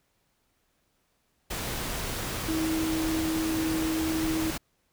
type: tone in noise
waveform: sine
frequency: 319.7 Hz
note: D#4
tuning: 47 cents sharp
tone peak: -26 dBFS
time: 2.48-4.51 s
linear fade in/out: 10 ms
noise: pink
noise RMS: -33 dBFS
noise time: 1.5-4.58 s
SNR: +4 dB
effects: pink hiss -72 dBFS RMS until 4.92 s